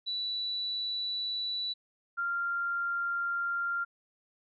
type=tone pair in turn; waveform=sine; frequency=3951 / 1390.4 Hz; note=B7 / F6; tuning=0 / -8 cents; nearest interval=octave + tritone; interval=1808 cents; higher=first; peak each=-31 / -29 dBFS; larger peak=second; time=0.06-1.74 / 2.17-3.85 s; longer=neither; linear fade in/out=20 ms; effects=none